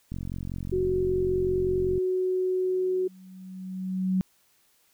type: click train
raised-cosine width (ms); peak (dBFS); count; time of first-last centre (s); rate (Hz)
5; -22; 85; 0.12-1.978; 45.2
type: tone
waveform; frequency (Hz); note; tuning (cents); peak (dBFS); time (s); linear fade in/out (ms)
sine; 370; F#4; 0; -23; 0.72-3.08; 10
type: tone with exponential growth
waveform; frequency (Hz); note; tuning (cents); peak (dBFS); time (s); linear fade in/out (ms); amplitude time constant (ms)
sine; 186.9; F#3; +18; -20; 2.64-4.21; 0; 340
effects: white hiss -65 dBFS RMS until 4.93 s